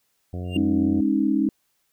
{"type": "harmonic tone", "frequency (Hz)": 89.7, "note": "F2", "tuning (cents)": 47, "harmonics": [1, 2, 3, 4, 5, 6, 7, 8], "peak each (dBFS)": [-29, -35, -39, -41, -43, -45, -46, -47], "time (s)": [0.33, 1.01], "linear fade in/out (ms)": 5}
{"type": "tone with exponential growth", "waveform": "triangle", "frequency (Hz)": 2793, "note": "F7", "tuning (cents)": -1, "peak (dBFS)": -25, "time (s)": [0.44, 0.57], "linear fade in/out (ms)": 5, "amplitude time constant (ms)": 27}
{"type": "chord", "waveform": "sine", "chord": "Ab suspended fourth", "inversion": "none", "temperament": "equal with one note detuned", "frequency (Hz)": [207.7, 272.7, 311.1], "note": ["Ab3", "Db4", "Eb4"], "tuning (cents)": [0, -28, 0], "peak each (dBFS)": [-24, -22, -22], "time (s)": [0.56, 1.49], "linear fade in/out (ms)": 2}
{"effects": ["white hiss -70 dBFS RMS until 1.92 s"]}